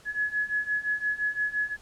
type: beating tone pair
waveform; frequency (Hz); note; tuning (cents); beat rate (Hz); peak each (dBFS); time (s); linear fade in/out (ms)
sine; 1692 / 1697.8; G#6 / G#6; +32 / +38; 5.8; -30 / -28; 0.05-1.77; 50
effects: pink hiss -55 dBFS RMS until 1.81 s + low-pass 10000 Hz 12 dB/octave